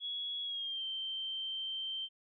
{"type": "tone with pitch glide", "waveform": "sine", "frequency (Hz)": [3351, 3127], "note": ["G#7", "G7"], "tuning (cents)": [15, -5], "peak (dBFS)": -36, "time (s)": [0, 2.09], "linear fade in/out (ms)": 50, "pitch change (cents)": -120, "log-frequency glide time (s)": [0.43, 0.84], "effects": []}